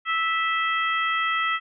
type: harmonic tone with a mistuned harmonic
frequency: 656 Hz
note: E5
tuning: 9 cents flat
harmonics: 2 / 3 / 4 / 5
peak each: -24 / -26 / -31 / -32 dBFS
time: 0.05-1.6 s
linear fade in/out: 50 ms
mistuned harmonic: 5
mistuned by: -35 cents
effects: none